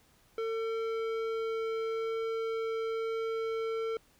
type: tone with tanh clipping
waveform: triangle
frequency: 449.9 Hz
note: A4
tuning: 39 cents sharp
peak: -33 dBFS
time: 0.38-3.97 s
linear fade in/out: 2 ms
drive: 18 dB
effects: pink hiss -65 dBFS RMS until 4.19 s